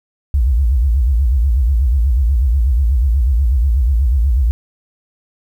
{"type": "tone with vibrato", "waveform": "sine", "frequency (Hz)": 62.7, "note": "B1", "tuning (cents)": 27, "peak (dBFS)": -10, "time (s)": [0.34, 4.51], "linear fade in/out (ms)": 0, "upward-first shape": "sine", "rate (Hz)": 8.2, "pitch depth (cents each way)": 240, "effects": ["8-bit"]}